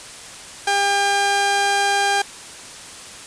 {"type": "tone pair together", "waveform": "sawtooth", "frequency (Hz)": [400.7, 801.4], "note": ["G4", "G5"], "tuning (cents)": [38, 38], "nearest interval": "octave", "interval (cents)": 1200, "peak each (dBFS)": [-22, -12], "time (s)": [0.67, 2.22], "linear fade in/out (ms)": 5, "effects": ["white hiss -37 dBFS RMS until 3.26 s", "resampled to 22050 Hz"]}